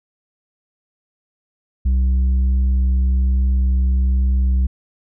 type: tone with tanh clipping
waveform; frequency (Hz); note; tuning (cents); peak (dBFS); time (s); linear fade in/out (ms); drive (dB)
triangle; 64.2; C2; -32; -14; 1.85-4.67; 10; 9
effects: none